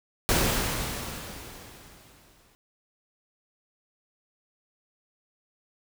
pink noise with exponential decay, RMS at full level -22 dBFS, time 0.29-2.55 s, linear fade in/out 0 ms, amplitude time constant 490 ms, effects none

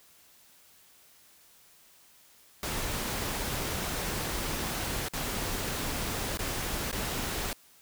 pink noise with dropouts, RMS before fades -33 dBFS, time 2.63-7.53 s, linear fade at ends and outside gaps 1 ms, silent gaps 5.085-5.135 / 6.373-6.391 / 6.915-6.927 s, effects white hiss -59 dBFS RMS until 7.81 s

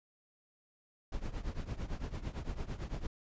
brown noise with tremolo, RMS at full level -35 dBFS, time 1.12-3.07 s, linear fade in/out 5 ms, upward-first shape triangle, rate 8.9 Hz, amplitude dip 90%, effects resampled to 16000 Hz

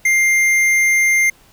sine tone with tanh clipping, 2100 Hz, C7, 6 cents sharp, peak -13 dBFS, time 0.05-1.3 s, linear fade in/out 5 ms, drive 13 dB, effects pink hiss -50 dBFS RMS until 1.52 s

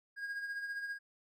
triangle tone with tremolo, 1632 Hz, G#6, 31 cents flat, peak -34 dBFS, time 0.16-0.99 s, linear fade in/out 50 ms, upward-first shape sine, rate 15 Hz, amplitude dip 50%, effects none

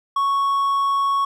triangle tone, 1108.7 Hz, C#6, in tune, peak -15 dBFS, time 0.16-1.25 s, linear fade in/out 5 ms, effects none

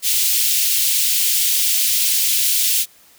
white high-pass noise, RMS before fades -17 dBFS, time 0.02-2.86 s, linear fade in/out 50 ms, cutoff 2600 Hz, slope 24 dB/octave, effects white hiss -50 dBFS RMS until 3.18 s

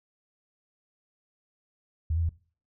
sine tone with pitch steps, 79.4 / 83.9 / 82.2 Hz, D#2 / E2 / E2, +36 / +31 / -4 cents, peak -24 dBFS, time 2.1-2.292 s, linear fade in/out 5 ms, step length 64 ms, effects noise-tail reverb RT60 0.4 s tail -19 dB re dry

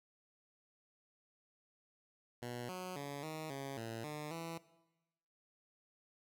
10% pulse tone with pitch steps, 121.5 / 183.4 / 142 / 157 / 137.3 / 113.8 / 150.4 / 165.7 Hz, B2 / F#3 / C#3 / D#3 / C#3 / A#2 / D3 / E3, -28 / -15 / +42 / +16 / -16 / -41 / +42 / +9 cents, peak -34 dBFS, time 2.42-4.58 s, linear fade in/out 5 ms, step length 270 ms, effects noise-tail reverb RT60 1.0 s tail -18 dB re dry

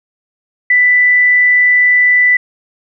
sine tone, 1984 Hz, B6, 7 cents sharp, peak -6 dBFS, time 0.7-2.37 s, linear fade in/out 5 ms, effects none

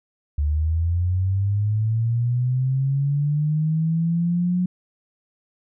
sine linear sweep, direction up, 71.9 to 182 Hz, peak -18 dBFS, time 0.38-4.66 s, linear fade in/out 5 ms, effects none

